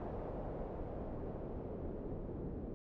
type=noise with low-pass filter sweep; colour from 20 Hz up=pink; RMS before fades=-43 dBFS; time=0-2.74 s; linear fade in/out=0 ms; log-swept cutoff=680 to 390 Hz; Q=1.5; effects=none